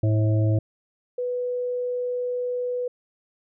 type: harmonic tone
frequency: 108.1 Hz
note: A2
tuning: 30 cents flat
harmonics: 1 / 3 / 5 / 6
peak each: -18 / -28 / -32 / -34 dBFS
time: 0.03-0.59 s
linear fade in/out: 5 ms
type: tone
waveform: sine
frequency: 493.9 Hz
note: B4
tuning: in tune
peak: -24 dBFS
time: 1.18-2.88 s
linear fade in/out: 5 ms
effects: none